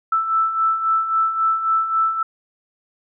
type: beating tone pair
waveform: sine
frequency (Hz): 1318.5 / 1322.2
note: E6 / E6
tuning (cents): 0 / +5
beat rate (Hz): 3.7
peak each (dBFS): -24 / -17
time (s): 0.12-2.23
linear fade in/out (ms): 5
effects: none